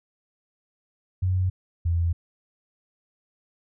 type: tone pair in turn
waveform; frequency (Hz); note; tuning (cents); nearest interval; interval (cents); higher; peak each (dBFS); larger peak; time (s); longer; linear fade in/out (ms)
sine; 92.5 / 84.7; F#2 / E2; 0 / +48; major second; 152; first; -20; neither; 1.22-1.5 / 1.85-2.13; neither; 10
effects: none